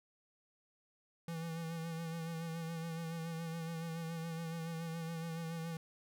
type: tone with vibrato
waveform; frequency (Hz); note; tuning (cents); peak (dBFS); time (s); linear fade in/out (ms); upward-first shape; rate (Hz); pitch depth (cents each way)
square; 164.81; E3; 0; -40; 1.28-5.77; 2; sine; 7.1; 36
effects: none